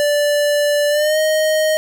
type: tone with pitch glide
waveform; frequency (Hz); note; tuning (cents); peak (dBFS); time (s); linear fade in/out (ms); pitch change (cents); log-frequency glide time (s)
square; 585 to 623.4; D5 to D#5; -7 to +3; -14; 0-1.77; 0; +110; 0.89-1.18
effects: none